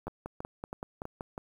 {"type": "two click trains", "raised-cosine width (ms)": 1, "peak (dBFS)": [-23, -24], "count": [7, 5], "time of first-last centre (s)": [[0.07, 1.209], [0.08, 1.379]], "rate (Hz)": [5.27, 3.08], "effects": ["9-bit"]}